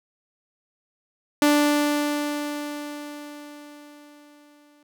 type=tone with exponential decay; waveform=sawtooth; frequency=293.7 Hz; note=D4; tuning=in tune; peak=-11 dBFS; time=1.42-4.83 s; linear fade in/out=2 ms; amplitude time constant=740 ms; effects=none